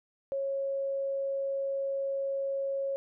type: tone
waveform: sine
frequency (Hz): 548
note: C#5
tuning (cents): -20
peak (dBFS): -29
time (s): 0.32-2.96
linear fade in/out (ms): 0
effects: none